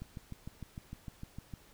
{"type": "click train", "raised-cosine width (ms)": 5, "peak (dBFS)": -30, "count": 11, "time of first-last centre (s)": [0.02, 1.537], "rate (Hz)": 6.59, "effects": ["pink hiss -61 dBFS RMS until 1.73 s"]}